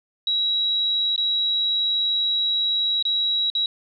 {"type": "tone with dropouts", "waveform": "sine", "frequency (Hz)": 3873, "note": "B7", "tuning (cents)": -35, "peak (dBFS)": -19, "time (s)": [0.27, 3.66], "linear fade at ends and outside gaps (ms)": 2, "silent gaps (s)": [[1.162, 1.178], [3.026, 3.052], [3.501, 3.551]], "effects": []}